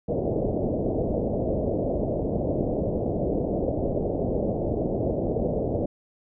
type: low-pass noise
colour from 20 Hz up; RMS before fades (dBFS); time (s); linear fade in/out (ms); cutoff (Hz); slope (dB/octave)
white; -26; 0.08-5.86; 5; 630; 48
effects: none